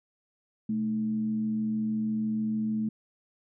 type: tone with frequency modulation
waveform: sine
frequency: 217.7 Hz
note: A3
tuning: 18 cents flat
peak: -26 dBFS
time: 0.69-2.89 s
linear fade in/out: 5 ms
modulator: 93.7 Hz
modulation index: 0.29
effects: none